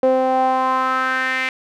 sawtooth tone with band-pass filter sweep, 259.7 Hz, C4, 13 cents flat, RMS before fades -18 dBFS, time 0.03-1.49 s, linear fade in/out 2 ms, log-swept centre 530 to 2200 Hz, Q 4.1, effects none

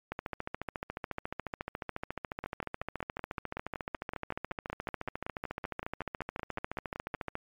two click trains, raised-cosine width 0.5 ms, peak -20 / -21 dBFS, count 103 / 26, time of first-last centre 0.12-7.354 / 2.44-7.148 s, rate 14.1 / 5.31 Hz, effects MP3 96 kbps

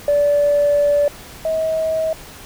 sine tone pair in turn, 580 / 639 Hz, D5 / D#5, -22 / +46 cents, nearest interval major second, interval 168 cents, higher second, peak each -11 / -16 dBFS, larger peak first, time 0.08-1.08 / 1.45-2.13 s, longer first, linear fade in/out 2 ms, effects tanh soft clip ceiling -8 dBFS + pink hiss -38 dBFS RMS until 2.45 s

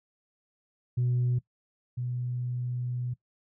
sine tone pair in turn, 123.47 / 123.47 Hz, B2 / B2, 0 / 0 cents, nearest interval unison, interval 0 cents, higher neither, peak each -22 / -29 dBFS, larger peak first, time 0.97-1.39 / 1.97-3.14 s, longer second, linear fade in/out 10 ms, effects noise-tail reverb RT60 0.1 s tail -19 dB re dry + tanh soft clip ceiling -21 dBFS

